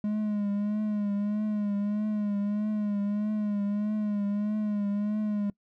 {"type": "tone with vibrato", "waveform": "triangle", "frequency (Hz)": 207.7, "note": "G#3", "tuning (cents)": 0, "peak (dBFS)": -24, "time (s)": [0.04, 5.5], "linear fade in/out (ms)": 2, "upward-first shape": "triangle", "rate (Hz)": 1.6, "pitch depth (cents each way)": 55, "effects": ["noise-tail reverb RT60 0.1 s tail -23 dB re dry"]}